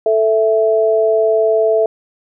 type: tone pair together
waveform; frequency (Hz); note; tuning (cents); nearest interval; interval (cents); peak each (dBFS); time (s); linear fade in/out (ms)
sine; 440 / 659.3; A4 / E5; 0 / 0; perfect fifth; 700; -13; 0.06-1.86; 2
effects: none